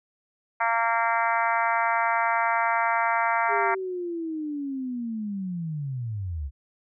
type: harmonic tone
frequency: 230 Hz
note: A#3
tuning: 23 cents flat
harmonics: 3 / 4 / 5 / 6 / 7 / 8 / 9 / 10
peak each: -28 / -25 / -30 / -29 / -32 / -34 / -32 / -37 dBFS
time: 0.6-3.75 s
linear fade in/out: 10 ms
type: linear sweep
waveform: sine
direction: down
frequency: 415.3 to 64.2 Hz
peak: -28 dBFS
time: 3.48-6.51 s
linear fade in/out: 50 ms
effects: none